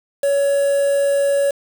triangle tone with quantisation, 561 Hz, C#5, 21 cents sharp, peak -12 dBFS, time 0.23-1.51 s, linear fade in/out 5 ms, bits 5, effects none

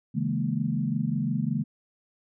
sine chord, A# half-diminished seventh, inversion first, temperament equal with one note detuned, 138.59 / 161.7 / 207.7 / 233.1 Hz, C#3 / E3 / G#3 / A#3, 0 / -33 / 0 / 0 cents, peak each -30 dBFS, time 0.14-1.64 s, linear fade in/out 20 ms, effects none

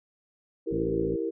sine chord, E diminished, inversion none, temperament equal with one note detuned, 329.6 / 392 / 463.5 Hz, E4 / G4 / Bb4, 0 / 0 / -10 cents, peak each -31 / -33 / -31 dBFS, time 0.66-1.31 s, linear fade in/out 20 ms
harmonic tone, 55.8 Hz, A1, 25 cents sharp, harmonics 1 / 2 / 3 / 4 / 5 / 6 / 7 / 8 / 9, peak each -38 / -39 / -35 / -41 / -36 / -40 / -38 / -41 / -41 dBFS, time 0.71-1.16 s, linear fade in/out 5 ms
effects none

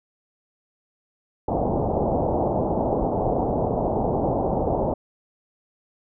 white low-pass noise, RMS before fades -23 dBFS, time 1.48-4.94 s, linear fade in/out 5 ms, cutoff 830 Hz, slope 48 dB/octave, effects none

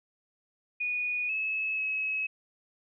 sine tone with pitch steps, 2464 / 2589 / 2568 Hz, D#7 / E7 / E7, -17 / -32 / -46 cents, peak -28 dBFS, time 0.8-2.27 s, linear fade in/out 10 ms, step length 490 ms, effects none

